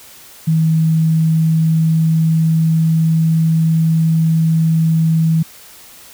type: tone with pitch glide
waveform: sine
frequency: 160.4 to 161.7 Hz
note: E3 to E3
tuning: -47 to -33 cents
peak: -10 dBFS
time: 0.47-5.43 s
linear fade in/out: 10 ms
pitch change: +14 cents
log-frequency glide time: 0.96-3.37 s
effects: white hiss -40 dBFS RMS until 6.13 s